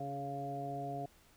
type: harmonic tone with a mistuned harmonic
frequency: 139.6 Hz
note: C#3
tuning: 13 cents sharp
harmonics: 1 / 2 / 3 / 4 / 5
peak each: -44 / -46 / -47 / -50 / -40 dBFS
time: 0-1.06 s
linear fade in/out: 5 ms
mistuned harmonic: 2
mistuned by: +19 cents
effects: pink hiss -65 dBFS RMS until 1.36 s